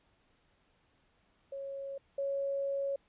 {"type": "tone pair in turn", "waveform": "sine", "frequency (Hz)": [550, 554.1], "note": ["C#5", "C#5"], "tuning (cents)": [-14, -1], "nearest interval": "unison", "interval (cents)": 13, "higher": "second", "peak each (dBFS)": [-38, -31], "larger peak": "second", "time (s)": [[1.52, 1.98], [2.18, 2.96]], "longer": "second", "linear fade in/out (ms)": 5, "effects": ["pink hiss -71 dBFS RMS until 3.08 s", "resampled to 8000 Hz"]}